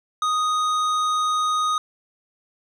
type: tone with hard clipping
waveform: sine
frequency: 1244.5 Hz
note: D#6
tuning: in tune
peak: -21 dBFS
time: 0.22-1.78 s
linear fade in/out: 2 ms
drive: 11 dB
effects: none